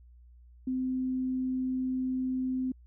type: tone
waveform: sine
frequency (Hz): 257.7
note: C4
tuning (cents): -26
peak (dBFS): -28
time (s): 0.67-2.72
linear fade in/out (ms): 5
effects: added 60 Hz sine -52 dBFS peak until 2.86 s